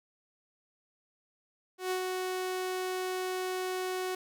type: tone with ADSR envelope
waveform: sawtooth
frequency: 370 Hz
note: F#4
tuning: in tune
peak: -25 dBFS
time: 1.78-4.15 s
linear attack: 130 ms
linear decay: 90 ms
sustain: -3 dB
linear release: 4 ms
effects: none